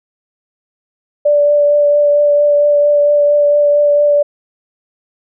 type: tone with vibrato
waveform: sine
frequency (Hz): 584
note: D5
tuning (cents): -10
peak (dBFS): -7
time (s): 1.25-4.23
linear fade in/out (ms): 10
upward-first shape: triangle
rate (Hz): 4.4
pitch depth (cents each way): 14
effects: none